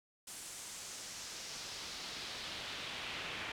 brown noise with band-pass filter sweep, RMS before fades -45 dBFS, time 0.27-3.52 s, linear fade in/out 5 ms, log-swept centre 8900 to 2600 Hz, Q 1.6, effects none

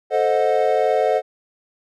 triangle chord, A diminished seventh, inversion none, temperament equal with one note detuned, 440 / 523.3 / 622.3 / 729.8 Hz, A4 / C5 / Eb5 / Gb5, 0 / 0 / 0 / -24 cents, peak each -19 dBFS, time 0.1-1.22 s, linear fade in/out 50 ms, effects none

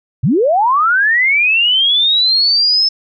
sine linear sweep, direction up, 97.2 to 5274 Hz, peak -9 dBFS, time 0.23-2.89 s, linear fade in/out 10 ms, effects none

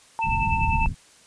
sine tone, 900 Hz, A5, 39 cents sharp, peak -23 dBFS, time 0.19-0.86 s, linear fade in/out 0 ms
sine tone with tremolo, 2637 Hz, E7, in tune, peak -23 dBFS, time 0.21-0.88 s, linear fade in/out 20 ms, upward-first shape triangle, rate 10 Hz, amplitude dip 90%
pink low-pass noise, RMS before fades -25 dBFS, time 0.23-0.95 s, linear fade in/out 50 ms, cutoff 190 Hz, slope 24 dB/octave
effects white hiss -53 dBFS RMS until 1.26 s + resampled to 22050 Hz

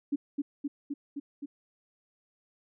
sine tone with echo, 285.1 Hz, C#4, 49 cents sharp, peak -25 dBFS, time 0.12-0.16 s, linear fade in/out 10 ms, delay 260 ms, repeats 5, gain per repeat -2 dB, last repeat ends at 1.46 s, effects none

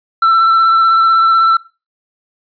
triangle tone with vibrato, 1337 Hz, E6, 24 cents sharp, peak -5 dBFS, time 0.22-1.57 s, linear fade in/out 5 ms, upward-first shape sine, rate 16 Hz, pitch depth 18 cents each way, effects noise-tail reverb RT60 0.3 s tail -21 dB re dry + resampled to 11025 Hz

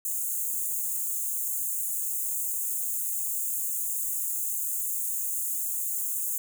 white high-pass noise, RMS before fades -30 dBFS, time 0.05-6.38 s, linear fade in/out 2 ms, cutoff 6600 Hz, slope 96 dB/octave, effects none

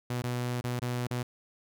sawtooth tone with dropouts, 122.8 Hz, B2, 9 cents flat, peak -26 dBFS, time 0.1-1.23 s, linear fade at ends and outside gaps 5 ms, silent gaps 0.221-0.238 / 0.611-0.64 / 0.796-0.819 / 1.071-1.108 s, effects none

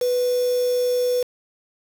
sine tone with quantisation, 494.5 Hz, B4, 2 cents sharp, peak -18 dBFS, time 0.01-1.23 s, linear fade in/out 5 ms, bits 5, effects none

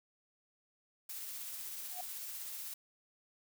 blue noise with tremolo, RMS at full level -43 dBFS, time 1.09-2.74 s, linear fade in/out 5 ms, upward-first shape triangle, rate 16 Hz, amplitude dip 25%
sine tone with exponential growth, 724 Hz, F#5, 38 cents flat, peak -38 dBFS, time 1.88-2.01 s, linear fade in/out 5 ms, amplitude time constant 27 ms
effects none

